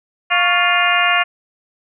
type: harmonic tone with a mistuned harmonic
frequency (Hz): 351.3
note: F4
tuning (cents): +10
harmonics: 2 / 3 / 4 / 5 / 6 / 7 / 8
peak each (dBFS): -20 / -20 / -20 / -20 / -20 / -20 / -20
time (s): 0.3-1.24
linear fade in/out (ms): 20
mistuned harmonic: 3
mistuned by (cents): +97
effects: none